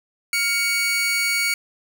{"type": "tone pair together", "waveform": "sawtooth", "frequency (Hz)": [1410, 2240], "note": ["F6", "C#7"], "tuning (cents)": [16, 18], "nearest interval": "minor sixth", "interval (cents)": 802, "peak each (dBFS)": [-26, -16], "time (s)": [0.33, 1.54], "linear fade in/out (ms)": 2, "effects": []}